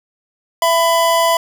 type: tone pair together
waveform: square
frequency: 666.8 / 999 Hz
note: E5 / B5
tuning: +20 / +20 cents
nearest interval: perfect fifth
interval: 700 cents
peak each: -15 dBFS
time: 0.62-1.37 s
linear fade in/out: 2 ms
effects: none